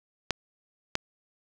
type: clicks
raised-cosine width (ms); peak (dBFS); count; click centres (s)
0.2; -8; 2; 0.307 / 0.954
effects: none